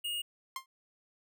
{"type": "tone", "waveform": "square", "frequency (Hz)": 2857, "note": "F7", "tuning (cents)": 39, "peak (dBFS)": -34, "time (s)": [0.04, 0.22], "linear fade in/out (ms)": 10}
{"type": "tone with exponential decay", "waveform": "sawtooth", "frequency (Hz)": 1057, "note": "C6", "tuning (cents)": 17, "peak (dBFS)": -29, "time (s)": [0.56, 0.66], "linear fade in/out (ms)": 2, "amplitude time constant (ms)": 21}
{"effects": []}